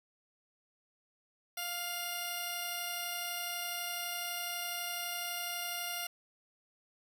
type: tone pair together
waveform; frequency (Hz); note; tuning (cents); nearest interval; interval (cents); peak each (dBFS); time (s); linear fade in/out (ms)
10% pulse; 701 / 2836; F5 / F7; +6 / +26; 2 octaves; 2420; -30 / -31; 1.57-6.07; 5
effects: none